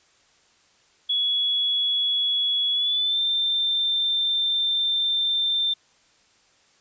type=tone with pitch glide; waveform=sine; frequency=3375 to 3576 Hz; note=G#7 to A7; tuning=+27 to +27 cents; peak=-20 dBFS; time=1.09-5.74 s; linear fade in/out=10 ms; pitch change=+100 cents; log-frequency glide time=2.73-3.2 s; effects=white hiss -60 dBFS RMS until 6.8 s + resampled to 16000 Hz

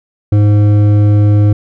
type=tone with hard clipping; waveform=sine; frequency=103.83 Hz; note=G#2; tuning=in tune; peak=-7 dBFS; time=0.32-1.53 s; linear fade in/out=5 ms; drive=9 dB; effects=none

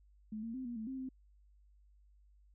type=tone with pitch steps; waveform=sine; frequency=215.5 / 228.4 / 259.6 / 239.3 / 219.8 / 264.2 / 260.5 Hz; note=A3 / A#3 / C4 / A#3 / A3 / C4 / C4; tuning=-36 / -35 / -13 / +46 / -2 / +17 / -7 cents; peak=-39 dBFS; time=0.32-1.09 s; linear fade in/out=5 ms; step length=110 ms; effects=added 50 Hz sine -62 dBFS peak until 2.54 s

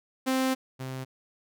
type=tone pair in turn; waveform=sawtooth; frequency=261.6 / 130.8 Hz; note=C4 / C3; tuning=0 / 0 cents; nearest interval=octave; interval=1200 cents; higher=first; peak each=-20 / -30 dBFS; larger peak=first; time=0.26-0.55 / 0.79-1.05 s; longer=first; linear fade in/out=20 ms; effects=none

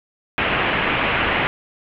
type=low-pass noise; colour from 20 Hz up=white; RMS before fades=-20 dBFS; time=0.38-1.47 s; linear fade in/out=0 ms; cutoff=2900 Hz; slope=48 dB/octave; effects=none

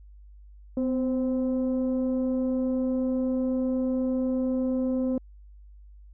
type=tone pair together; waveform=sine; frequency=254.6 / 523.3 Hz; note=C4 / C5; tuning=-47 / 0 cents; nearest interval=octave; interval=1247 cents; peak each=-23 / -29 dBFS; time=0.77-5.18 s; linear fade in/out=2 ms; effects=tanh soft clip ceiling -19 dBFS + added 50 Hz sine -46 dBFS peak until 6.13 s

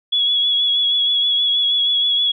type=tone with vibrato; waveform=sine; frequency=3368 Hz; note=G#7; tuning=24 cents sharp; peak=-14 dBFS; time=0.12-2.32 s; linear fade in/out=10 ms; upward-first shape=triangle; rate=6.3 Hz; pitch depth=32 cents each way; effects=none

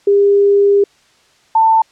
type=tone pair in turn; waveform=sine; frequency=402.3 / 891.5 Hz; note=G4 / A5; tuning=+45 / +22 cents; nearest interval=octave + major second; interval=1377 cents; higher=second; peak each=-7 dBFS; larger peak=neither; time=0.07-0.84 / 1.55-1.82 s; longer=first; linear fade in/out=5 ms; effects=white hiss -52 dBFS RMS until 1.91 s + low-pass 6000 Hz 12 dB/octave

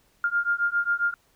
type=beating tone pair; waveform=sine; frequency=1402 / 1409.4 Hz; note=F6 / F6; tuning=+6 / +15 cents; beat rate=7.4 Hz; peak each=-25 dBFS; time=0.24-1.14 s; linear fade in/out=2 ms; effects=pink hiss -64 dBFS RMS until 1.35 s

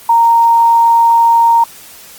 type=tone; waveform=sine; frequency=927 Hz; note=A#5; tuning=10 cents flat; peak=-5 dBFS; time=0.09-1.64 s; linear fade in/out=5 ms; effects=white hiss -36 dBFS RMS until 2.18 s + Opus 24 kbps

